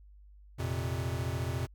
square chord, F suspended fourth, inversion none, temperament equal, 87.31 / 116.54 / 130.81 Hz, F2 / Bb2 / C3, 0 / 0 / 0 cents, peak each -36 / -37 / -37 dBFS, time 0.58-1.67 s, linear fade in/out 20 ms, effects added 50 Hz sine -52 dBFS peak until 1.74 s

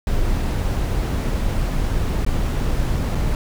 brown noise with dropouts, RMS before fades -20 dBFS, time 0.07-3.35 s, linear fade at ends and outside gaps 1 ms, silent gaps 2.249-2.264 / 3.149-3.153 s, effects none

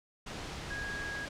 sine tone in noise, 1646 Hz, G#6, 16 cents flat, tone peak -37 dBFS, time 0.7-1.26 s, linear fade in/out 10 ms, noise pink, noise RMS -41 dBFS, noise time 0.26-1.29 s, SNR +1 dB, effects low-pass 6000 Hz 12 dB/octave

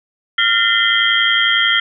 sine tone cluster, 1394 / 1819 / 2038 / 3145 / 3256 Hz, F6 / A#6 / C7 / G7 / G#7, -4 / -43 / -46 / +5 / -35 cents, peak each -18 dBFS, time 0.38-1.8 s, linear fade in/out 5 ms, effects none

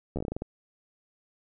slowing click train, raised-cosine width 2 ms, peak -19 dBFS, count 10, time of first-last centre 0.16-0.421 s, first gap 12 ms, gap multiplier 1.21, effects none

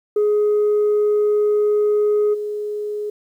sine tone with level steps, 418.5 Hz, G#4, 13 cents sharp, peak -12 / -22 dBFS, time 0.16-3.1 s, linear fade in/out 5 ms, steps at 2.33 s, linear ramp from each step 20 ms, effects tanh soft clip ceiling -12 dBFS + 9-bit

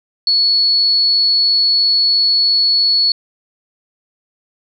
sine tone, 4397 Hz, C#8, 15 cents flat, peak -10 dBFS, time 0.27-3.12 s, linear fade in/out 2 ms, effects none

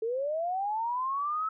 sine linear sweep, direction up, 433.3 to 1308 Hz, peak -28 dBFS, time 0.02-1.49 s, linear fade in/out 5 ms, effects none

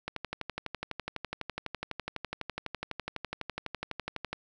click train, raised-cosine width 0.3 ms, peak -18 dBFS, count 52, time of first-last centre 0.08-4.33 s, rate 12 Hz, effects none

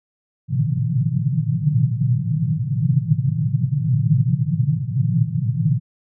pink band-pass noise, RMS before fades -19 dBFS, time 0.48-5.8 s, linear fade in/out 50 ms, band 110 to 170 Hz, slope 96 dB/octave, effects none

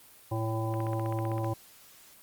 harmonic tone, 111.6 Hz, A2, 25 cents sharp, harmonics 1 / 3 / 5 / 7 / 9, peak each -30 / -35 / -37 / -38 / -40 dBFS, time 0.31-1.54 s, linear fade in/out 10 ms
click train, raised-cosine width 0.5 ms, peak -26 dBFS, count 12, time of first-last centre 0.74-1.445 s, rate 15.6 Hz
effects white hiss -55 dBFS RMS until 2.22 s + Opus 32 kbps

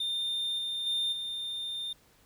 triangle tone with level steps, 3617 Hz, A7, 47 cents sharp, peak -28 / -30 / -26 / -32 dBFS, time 0-1.93 s, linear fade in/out 5 ms, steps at 0.58 / 0.86 / 1.12 s, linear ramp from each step 10 ms, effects pink hiss -63 dBFS RMS until 2.25 s

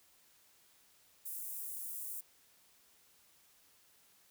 white high-pass noise, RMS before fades -43 dBFS, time 1.25-2.21 s, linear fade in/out 10 ms, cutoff 8900 Hz, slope 24 dB/octave, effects white hiss -67 dBFS RMS until 4.3 s

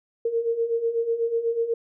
sine beating tone pair, 456.4 / 464.5 Hz, A#4 / A#4, -37 / -6 cents, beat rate 8.1 Hz, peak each -28 / -23 dBFS, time 0.25-1.74 s, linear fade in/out 5 ms, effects none

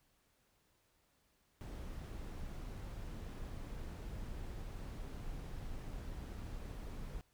brown noise, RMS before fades -45 dBFS, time 1.61-7.21 s, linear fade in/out 0 ms, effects pink hiss -75 dBFS RMS until 7.33 s

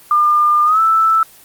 sine tone with pitch glide, 1203 to 1319.5 Hz, D6 to E6, +41 to +1 cents, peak -9 dBFS, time 0.11-1.23 s, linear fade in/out 2 ms, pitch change +160 cents, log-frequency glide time 0.65-0.8 s, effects white hiss -43 dBFS RMS until 1.44 s + Opus 24 kbps

